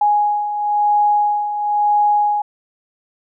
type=beating tone pair; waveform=sine; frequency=830 / 830.99 Hz; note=G#5 / G#5; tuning=-1 / +1 cents; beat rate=0.99 Hz; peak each=-21 / -14 dBFS; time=0.01-2.42 s; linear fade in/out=5 ms; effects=none